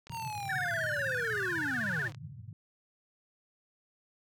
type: click train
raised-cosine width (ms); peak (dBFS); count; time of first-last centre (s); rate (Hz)
0.2; -32; 82; 0.07-2.147; 39
type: linear sweep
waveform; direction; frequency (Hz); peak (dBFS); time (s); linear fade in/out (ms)
square; down; 942 to 92.5; -37; 0.1-2.13; 50
type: band-pass noise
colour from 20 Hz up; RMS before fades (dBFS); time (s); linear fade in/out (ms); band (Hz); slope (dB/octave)
white; -45; 0.1-2.53; 2; 100 to 150; 48
type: tone with vibrato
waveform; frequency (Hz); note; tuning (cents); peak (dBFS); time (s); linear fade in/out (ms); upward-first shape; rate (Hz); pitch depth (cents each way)
sine; 1623; G#6; -40; -31; 0.49-2.08; 5; sine; 16; 200
effects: none

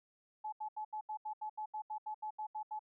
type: tone bursts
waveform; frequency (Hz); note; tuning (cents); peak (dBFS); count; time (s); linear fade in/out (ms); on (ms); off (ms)
sine; 857; A5; -46; -38; 15; 0.44-2.793; 10; 85; 77
effects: none

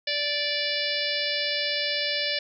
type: harmonic tone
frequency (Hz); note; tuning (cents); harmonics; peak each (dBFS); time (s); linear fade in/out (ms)
584; D5; -10; 1 / 3 / 4 / 5 / 6 / 7 / 8 / 9; -33 / -33 / -33 / -33 / -33 / -33 / -33 / -33; 0.07-2.39; 5
effects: none

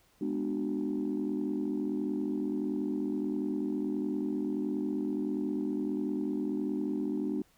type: chord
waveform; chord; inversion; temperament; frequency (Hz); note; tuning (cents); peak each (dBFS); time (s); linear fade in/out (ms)
sine; G# half-diminished seventh; none; just; 207.7 / 249.2 / 299 / 373.8; G#3 / B3 / D4 / F#4; 0 / +16 / +31 / +18; -35 / -35 / -32 / -37; 0.21-7.42; 5
effects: tanh soft clip ceiling -23 dBFS + pink hiss -66 dBFS RMS until 7.57 s

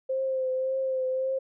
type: tone with vibrato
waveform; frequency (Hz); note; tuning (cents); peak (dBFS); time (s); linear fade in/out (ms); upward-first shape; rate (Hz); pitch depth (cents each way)
sine; 523.3; C5; 0; -25; 0.09-1.39; 10; triangle; 1.8; 30
effects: none

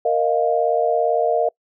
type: chord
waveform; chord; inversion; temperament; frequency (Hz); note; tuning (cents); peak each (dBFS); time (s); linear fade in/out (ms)
sine; Bb suspended fourth; none; just; 466.2 / 621.6 / 699.2; Bb4 / Eb5 / F5; 0 / -2 / +2; -20; 0.05-1.49; 5
effects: noise-tail reverb RT60 0.1 s tail -26 dB re dry

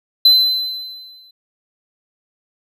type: tone with exponential decay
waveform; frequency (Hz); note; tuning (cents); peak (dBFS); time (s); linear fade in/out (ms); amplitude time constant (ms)
triangle; 4047; B7; +42; -4; 0.25-1.31; 5; 230
effects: none

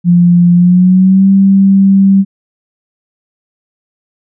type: tone with pitch glide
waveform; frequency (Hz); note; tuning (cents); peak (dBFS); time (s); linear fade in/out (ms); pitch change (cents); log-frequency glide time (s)
sine; 174.61 to 194.86; F3 to G3; 0 to -10; -3; 0.04-2.25; 50; +190; 0.54-1.29
effects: none

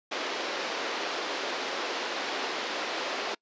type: band-pass noise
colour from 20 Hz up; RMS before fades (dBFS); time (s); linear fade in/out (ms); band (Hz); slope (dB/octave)
pink; -33; 0.11-3.35; 10; 340 to 5100; 24
effects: noise-tail reverb RT60 0.1 s tail -26 dB re dry + resampled to 16000 Hz

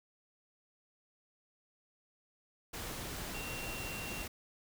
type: tone in noise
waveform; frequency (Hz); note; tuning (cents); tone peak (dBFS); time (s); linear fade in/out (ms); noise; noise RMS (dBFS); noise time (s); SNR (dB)
sine; 2744; F7; -31; -44; 3.34-4.24; 10; pink; -42; 2.73-4.28; -5
effects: none

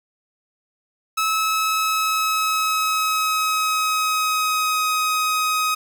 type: tone with pitch glide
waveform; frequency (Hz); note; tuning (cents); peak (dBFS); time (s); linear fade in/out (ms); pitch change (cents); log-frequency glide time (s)
sawtooth; 1296 to 1259.1; E6 to D#6; -30 to +20; -15; 1.17-5.75; 10; -50; 1.27-4.92
effects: 8-bit

